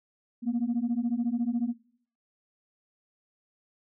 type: beating tone pair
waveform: sine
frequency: 230 / 244 Hz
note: A#3 / B3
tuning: -23 / -21 cents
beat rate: 14 Hz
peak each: -27 dBFS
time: 0.42-1.74 s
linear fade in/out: 50 ms
effects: noise-tail reverb RT60 0.6 s tail -22 dB re dry + tanh soft clip ceiling -21 dBFS